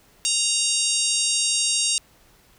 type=harmonic tone with a mistuned harmonic; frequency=932.3 Hz; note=A#5; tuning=in tune; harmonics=3 / 4 / 5 / 6 / 7 / 8 / 9 / 10; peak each=-28 / -28 / -28 / -28 / -28 / -28 / -28 / -28 dBFS; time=0.25-1.98 s; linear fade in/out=0 ms; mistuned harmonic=10; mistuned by=-22 cents; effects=pink hiss -56 dBFS RMS until 2.58 s